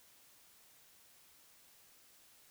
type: silence
effects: white hiss -64 dBFS RMS until 2.5 s